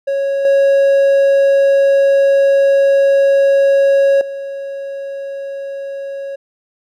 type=tone with level steps; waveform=triangle; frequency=552 Hz; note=C#5; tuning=7 cents flat; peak=-12 / -6 / -20 dBFS; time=0.07-6.36 s; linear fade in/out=10 ms; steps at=0.45 / 4.21 s; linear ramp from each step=2 ms; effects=none